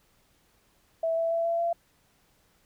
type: tone with pitch steps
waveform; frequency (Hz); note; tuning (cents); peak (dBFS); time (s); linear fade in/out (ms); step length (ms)
sine; 656 / 662.1 / 668.2 / 674.4 / 680.7; E5 / E5 / E5 / E5 / F5; -9 / +7 / +23 / +39 / -45; -24; 1.03-1.73; 5; 140
effects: pink hiss -66 dBFS RMS until 2.65 s